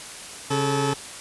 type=tone pair together; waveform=20% pulse; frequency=137.69 / 433 Hz; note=C#3 / A4; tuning=-11 / -28 cents; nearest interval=octave + minor sixth; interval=1983 cents; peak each=-19 dBFS; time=0.5-0.94 s; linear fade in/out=10 ms; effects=white hiss -38 dBFS RMS until 1.2 s + resampled to 24000 Hz